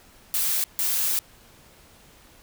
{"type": "noise bursts at uneven times", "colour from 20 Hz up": "blue", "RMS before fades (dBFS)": -24, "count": 2, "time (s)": [[0.34, 0.64], [0.79, 1.19]], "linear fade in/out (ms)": 0, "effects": ["pink hiss -53 dBFS RMS until 2.42 s"]}